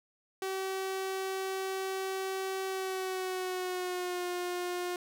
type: tone with pitch glide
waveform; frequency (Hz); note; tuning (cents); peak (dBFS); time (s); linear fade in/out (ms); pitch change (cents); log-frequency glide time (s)
sawtooth; 382.1 to 356.5; G4 to F4; -44 to +36; -29; 0.42-4.96; 2; -120; 2.66-4.26
effects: none